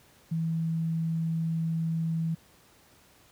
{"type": "tone", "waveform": "sine", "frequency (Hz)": 163.3, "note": "E3", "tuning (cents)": -16, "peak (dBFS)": -26, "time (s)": [0.31, 2.35], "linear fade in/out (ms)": 10, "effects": ["pink hiss -59 dBFS RMS until 3.31 s", "high-pass 60 Hz 12 dB/octave"]}